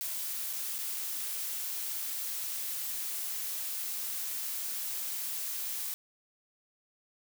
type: noise with dropouts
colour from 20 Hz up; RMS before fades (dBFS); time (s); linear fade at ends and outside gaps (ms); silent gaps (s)
blue; -36; 0.01-5.94; 0; 0.53-0.534 / 0.782-0.787
effects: none